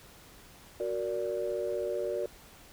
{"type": "chord", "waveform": "sine", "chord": "Gb augmented", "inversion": "none", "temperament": "equal with one note detuned", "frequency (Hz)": [370, 466.2, 581.6], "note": ["Gb4", "Bb4", "D5"], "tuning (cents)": [0, 0, -17], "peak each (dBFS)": [-34, -34, -33], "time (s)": [0.8, 2.26], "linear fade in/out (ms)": 2, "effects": ["tanh soft clip ceiling -22 dBFS", "pink hiss -54 dBFS RMS until 2.72 s"]}